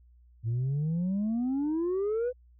sine exponential sweep, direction up, 110 to 510 Hz, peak -24 dBFS, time 0.43-2.33 s, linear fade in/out 50 ms, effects tanh soft clip ceiling -25 dBFS + added 60 Hz sine -55 dBFS peak until 2.59 s

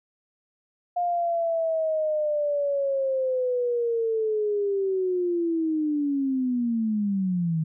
sine linear sweep, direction down, 710 to 155.56 Hz, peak -22 dBFS, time 0.96-7.64 s, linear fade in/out 10 ms, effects none

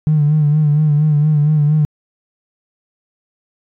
triangle tone with vibrato, 150.4 Hz, D3, 42 cents sharp, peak -6 dBFS, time 0.07-1.85 s, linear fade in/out 0 ms, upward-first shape sine, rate 4.3 Hz, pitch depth 52 cents each way, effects tanh soft clip ceiling -7 dBFS

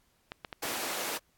clicks, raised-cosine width 0.3 ms, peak -22 dBFS, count 4, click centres 0.319 / 0.448 / 0.528 / 0.655 s
pink high-pass noise, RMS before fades -35 dBFS, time 0.62-1.18 s, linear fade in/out 10 ms, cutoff 410 Hz, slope 12 dB/octave
effects pink hiss -70 dBFS RMS until 1.37 s + AAC 64 kbps

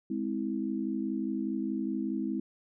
sine chord, Ab augmented, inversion none, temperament just, 207.7 / 259.6 / 324.5 Hz, Ab3 / C4 / E4, 0 / -13 / -27 cents, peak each -34 dBFS, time 0.1-2.4 s, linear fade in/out 5 ms, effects none

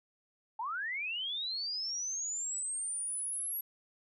sine linear sweep, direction up, 845 to 11550 Hz, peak -34 dBFS, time 0.59-3.61 s, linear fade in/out 5 ms, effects none

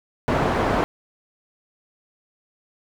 white low-pass noise, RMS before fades -21 dBFS, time 0.28-0.84 s, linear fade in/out 0 ms, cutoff 870 Hz, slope 12 dB/octave, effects none

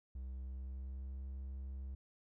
triangle tone with pitch glide, 64.4 to 66.48 Hz, C2 to C2, -27 to +28 cents, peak -40 dBFS, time 0.15-1.95 s, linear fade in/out 5 ms, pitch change +55 cents, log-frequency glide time 0.28-1.25 s, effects none

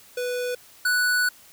square tone pair in turn, 493.9 / 1480 Hz, B4 / F#6, 0 / 0 cents, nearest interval octave + perfect fifth, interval 1900 cents, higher second, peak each -26 / -20 dBFS, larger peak second, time 0.17-0.55 / 0.85-1.29 s, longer second, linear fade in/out 5 ms, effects white hiss -51 dBFS RMS until 1.52 s

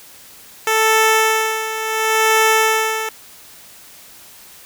10% pulse tone with tremolo, 440.6 Hz, A4, 2 cents sharp, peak -3 dBFS, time 0.67-3.09 s, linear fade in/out 2 ms, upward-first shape sine, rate 0.71 Hz, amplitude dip 70%, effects white hiss -42 dBFS RMS until 4.65 s

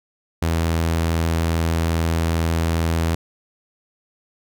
sawtooth tone, 82.41 Hz, E2, in tune, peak -14 dBFS, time 0.42-3.15 s, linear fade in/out 5 ms, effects none

